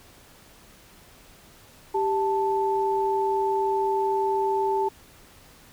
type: tone pair together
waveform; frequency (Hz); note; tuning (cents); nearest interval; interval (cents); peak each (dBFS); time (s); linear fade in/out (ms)
sine; 392 / 880; G4 / A5; 0 / 0; octave + major second; 1400; -24; 1.94-4.89; 10
effects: pink hiss -52 dBFS RMS until 5.72 s